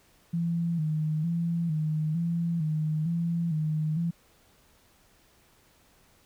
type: tone with vibrato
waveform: sine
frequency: 161.7 Hz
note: E3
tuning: 33 cents flat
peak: -25 dBFS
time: 0.33-4.11 s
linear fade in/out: 10 ms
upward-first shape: square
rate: 1.1 Hz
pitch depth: 75 cents each way
effects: pink hiss -62 dBFS RMS until 6.25 s